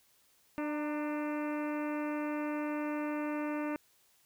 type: harmonic tone with a mistuned harmonic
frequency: 297.9 Hz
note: D4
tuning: 25 cents sharp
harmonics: 1 / 2 / 3 / 4 / 5 / 6 / 7 / 8 / 9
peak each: -34 / -40 / -44 / -46 / -48 / -50 / -51 / -52 / -53 dBFS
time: 0.58-3.76 s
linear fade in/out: 0 ms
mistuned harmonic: 3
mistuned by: +49 cents
effects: white hiss -68 dBFS RMS until 4.25 s